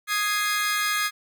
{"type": "chord", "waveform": "sawtooth", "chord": "Ab major", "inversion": "second", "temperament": "equal", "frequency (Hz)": [1244.5, 1661.2, 2093], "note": ["Eb6", "Ab6", "C7"], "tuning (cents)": [0, 0, 0], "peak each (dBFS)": [-23, -23, -25], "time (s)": [0.07, 1.11], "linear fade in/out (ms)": 50, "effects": []}